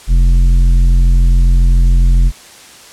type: tone with tanh clipping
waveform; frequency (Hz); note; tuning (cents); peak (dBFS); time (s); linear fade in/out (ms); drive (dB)
sine; 43.65; F1; 0; -7; 0.07-2.32; 50; 9
effects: white hiss -37 dBFS RMS until 2.92 s + low-pass 9000 Hz 12 dB/octave